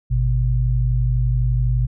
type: tone pair together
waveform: sine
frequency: 52.22 / 124.2 Hz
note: G#1 / B2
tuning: +10 / +10 cents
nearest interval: octave + minor third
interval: 1500 cents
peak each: -18 dBFS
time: 0.1-1.87 s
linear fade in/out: 20 ms
effects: none